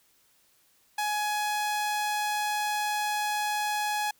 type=tone; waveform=sawtooth; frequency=839 Hz; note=G#5; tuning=17 cents sharp; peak=-23 dBFS; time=0.98-4.11 s; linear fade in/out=5 ms; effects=white hiss -65 dBFS RMS until 4.19 s